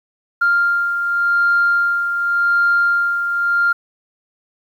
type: beating tone pair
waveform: sine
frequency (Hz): 1396.9 / 1397.78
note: F6 / F6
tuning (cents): 0 / +1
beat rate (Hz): 0.88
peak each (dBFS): -13 / -22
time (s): 0.41-3.73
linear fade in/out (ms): 10
effects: tanh soft clip ceiling -7 dBFS + 8-bit

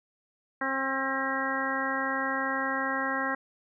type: harmonic tone with a mistuned harmonic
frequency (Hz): 267.5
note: C4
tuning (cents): +38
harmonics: 1 / 2 / 3 / 4 / 5 / 6 / 7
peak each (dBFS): -35 / -36 / -36 / -34 / -36 / -33 / -34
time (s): 0.61-3.35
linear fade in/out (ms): 5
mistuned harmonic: 7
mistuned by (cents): +21
effects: none

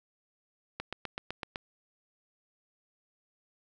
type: click train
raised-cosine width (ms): 0.3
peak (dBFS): -19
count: 7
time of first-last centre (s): 0.8-1.559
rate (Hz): 7.91
effects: none

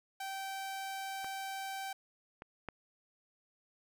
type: tone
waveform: sawtooth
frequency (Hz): 776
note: G5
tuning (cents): -18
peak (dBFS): -35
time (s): 0.2-1.93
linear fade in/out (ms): 5
type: clicks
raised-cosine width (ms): 0.5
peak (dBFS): -31 / -31 / -25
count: 3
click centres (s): 1.245 / 2.421 / 2.687
effects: none

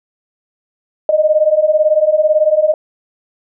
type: beating tone pair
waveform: sine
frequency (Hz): 604 / 622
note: D5 / D#5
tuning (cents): +48 / -1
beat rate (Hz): 18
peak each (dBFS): -13 / -11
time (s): 1.09-2.74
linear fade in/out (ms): 2
effects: none

